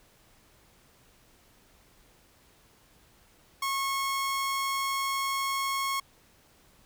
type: tone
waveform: sawtooth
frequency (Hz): 1092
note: C#6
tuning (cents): -26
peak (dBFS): -24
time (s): 3.62-6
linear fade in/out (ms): 5
effects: pink hiss -61 dBFS RMS until 6.85 s